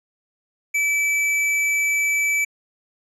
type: tone with hard clipping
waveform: sine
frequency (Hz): 2308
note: D7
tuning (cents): -31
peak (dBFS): -19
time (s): 0.74-2.45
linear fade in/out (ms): 10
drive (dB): 17
effects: low-pass 11000 Hz 12 dB/octave